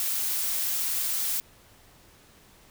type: noise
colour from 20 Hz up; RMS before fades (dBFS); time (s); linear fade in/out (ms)
blue; -28; 0-1.4; 0
effects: pink hiss -56 dBFS RMS until 2.7 s